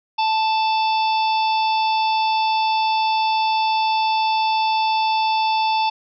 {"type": "harmonic tone with a mistuned harmonic", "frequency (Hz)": 880, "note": "A5", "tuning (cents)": 0, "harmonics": [1, 3, 4, 5, 6], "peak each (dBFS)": [-17, -27, -29, -31, -33], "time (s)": [0.18, 5.9], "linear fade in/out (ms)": 10, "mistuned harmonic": 5, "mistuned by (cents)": 52, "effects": []}